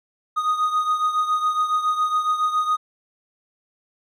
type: beating tone pair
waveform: triangle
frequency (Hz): 1241 / 1248.2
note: D#6 / D#6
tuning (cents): -5 / +5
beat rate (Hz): 7.2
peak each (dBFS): -18 / -24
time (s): 0.36-2.77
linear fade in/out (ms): 20
effects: none